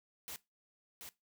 white noise with echo, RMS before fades -45 dBFS, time 0.28-0.36 s, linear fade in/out 0 ms, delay 730 ms, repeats 1, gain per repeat -4 dB, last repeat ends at 1.09 s, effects noise-tail reverb RT60 0.2 s tail -19 dB re dry

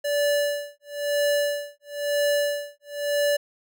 square tone with tremolo, 580 Hz, D5, 22 cents flat, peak -20 dBFS, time 0.04-3.37 s, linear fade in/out 10 ms, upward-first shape sine, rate 1 Hz, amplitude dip 100%, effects none

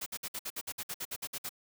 white noise bursts, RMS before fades -38 dBFS, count 14, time 0.01-1.493 s, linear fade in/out 10 ms, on 53 ms, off 57 ms, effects none

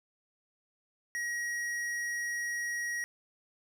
sine tone with hard clipping, 1900 Hz, A#6, 33 cents sharp, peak -34 dBFS, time 1.15-3.04 s, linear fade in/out 0 ms, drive 11 dB, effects none

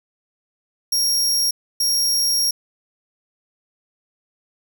sawtooth tone bursts at uneven times, 5588 Hz, F8, in tune, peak -14 dBFS, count 2, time 0.92-1.51 / 1.8-2.51 s, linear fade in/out 5 ms, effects none

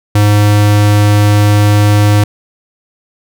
square tone, 103.83 Hz, G#2, in tune, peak -6 dBFS, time 0.15-2.24 s, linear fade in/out 5 ms, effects none

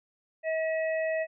harmonic tone, 640 Hz, D#5, 49 cents sharp, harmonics 1 / 3 / 4, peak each -27 / -35 / -41 dBFS, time 0.43-1.27 s, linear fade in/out 50 ms, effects none

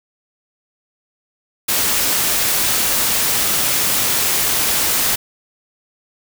white noise, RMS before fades -17 dBFS, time 1.68-5.16 s, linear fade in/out 10 ms, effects none

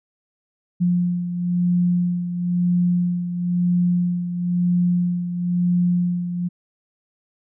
sine beating tone pair, 176.5 / 177.5 Hz, F3 / F3, +19 / +28 cents, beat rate 1 Hz, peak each -18 / -25 dBFS, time 0.8-6.49 s, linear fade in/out 20 ms, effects none

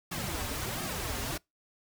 pink noise with flanger, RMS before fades -35 dBFS, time 0.11-1.38 s, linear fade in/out 10 ms, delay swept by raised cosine 2 to 6.1 ms, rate 1.4 Hz, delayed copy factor -0.9, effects noise-tail reverb RT60 0.2 s tail -26 dB re dry

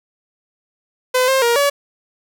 sawtooth tone with pitch steps, 508 / 531 / 471.7 / 568 Hz, B4 / C5 / A#4 / C#5, +49 / +25 / +20 / +42 cents, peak -9 dBFS, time 1.14-1.7 s, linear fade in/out 10 ms, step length 140 ms, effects none

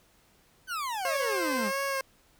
40% pulse exponential sweep, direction down, 1566 to 185.4 Hz, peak -30 dBFS, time 0.67-1.72 s, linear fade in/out 50 ms
15% pulse tone with vibrato, 534 Hz, C5, 35 cents sharp, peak -22 dBFS, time 1.05-2.01 s, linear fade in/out 2 ms, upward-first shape sine, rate 1.6 Hz, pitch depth 59 cents each way
effects pink hiss -63 dBFS RMS until 2.39 s

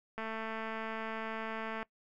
click train, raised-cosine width 0.5 ms, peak -25 dBFS, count 367, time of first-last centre 0.18-1.829 s, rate 222 Hz, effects noise-tail reverb RT60 0.1 s tail -22 dB re dry

